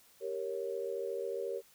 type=chord; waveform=sine; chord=G diminished; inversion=none; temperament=equal; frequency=392 / 466.2 / 554.4 Hz; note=G4 / Bb4 / Db5; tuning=0 / 0 / 0 cents; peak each=-39 / -38 / -40 dBFS; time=0.2-1.62 s; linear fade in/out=50 ms; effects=white hiss -63 dBFS RMS until 1.74 s